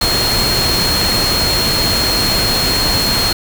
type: tone in noise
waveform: sine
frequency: 4261 Hz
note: C8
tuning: 31 cents sharp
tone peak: -15 dBFS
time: 0.01-3.33 s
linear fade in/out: 5 ms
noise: pink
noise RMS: -17 dBFS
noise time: 0.01-3.33 s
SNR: -1 dB
effects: none